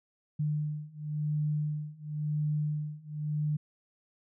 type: beating tone pair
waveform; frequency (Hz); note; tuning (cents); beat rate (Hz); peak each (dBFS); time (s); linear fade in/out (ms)
sine; 150 / 150.95; D3 / D3; +37 / +48; 0.95; -33 / -32; 0.39-3.57; 10
effects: none